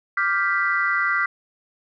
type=chord; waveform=sine; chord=G dominant seventh; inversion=second; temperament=equal; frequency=1174.7 / 1396.9 / 1568 / 1975.5 Hz; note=D6 / F6 / G6 / B6; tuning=0 / 0 / 0 / 0 cents; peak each=-25 / -23 / -25 / -23 dBFS; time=0.17-1.26 s; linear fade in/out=5 ms; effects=tanh soft clip ceiling -8 dBFS